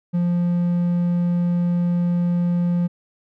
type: tone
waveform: triangle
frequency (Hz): 174.61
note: F3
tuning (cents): 0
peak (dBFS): -15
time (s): 0.13-2.88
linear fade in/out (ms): 20
effects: none